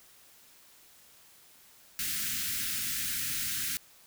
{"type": "band-stop noise", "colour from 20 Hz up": "white", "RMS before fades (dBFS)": -33, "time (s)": [1.99, 3.77], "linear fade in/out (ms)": 0, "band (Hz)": [290, 1400], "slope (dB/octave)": 48, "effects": ["white hiss -58 dBFS RMS until 4.06 s"]}